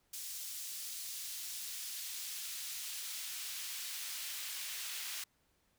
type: noise with high-pass filter sweep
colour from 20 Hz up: pink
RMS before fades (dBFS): -43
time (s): 0.13-5.24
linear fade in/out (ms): 5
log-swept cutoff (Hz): 5200 to 2300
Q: 0.72
effects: pink hiss -75 dBFS RMS until 5.78 s